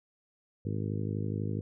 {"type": "harmonic tone", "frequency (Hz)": 52.1, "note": "G#1", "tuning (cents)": 6, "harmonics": [2, 3, 4, 5, 6, 7, 8, 9], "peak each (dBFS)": [-33, -37, -39, -41, -43, -44, -45, -46], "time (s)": [0.65, 1.61], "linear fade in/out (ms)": 5, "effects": []}